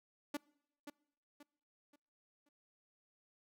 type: tone with echo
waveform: sawtooth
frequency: 290.8 Hz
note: D4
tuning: 17 cents flat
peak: -33 dBFS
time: 0.34-0.37 s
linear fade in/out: 5 ms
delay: 530 ms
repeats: 4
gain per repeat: -9 dB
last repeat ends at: 2.49 s
effects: noise-tail reverb RT60 0.8 s tail -25 dB re dry